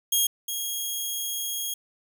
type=tone pair in turn; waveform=10% pulse; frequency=3258 / 3275 Hz; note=G#7 / G#7; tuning=-34 / -25 cents; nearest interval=unison; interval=9 cents; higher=second; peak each=-12 / -20 dBFS; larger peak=first; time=0.12-0.27 / 0.48-1.74 s; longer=second; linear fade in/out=5 ms; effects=none